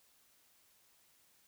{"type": "silence", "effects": ["white hiss -69 dBFS RMS until 1.47 s"]}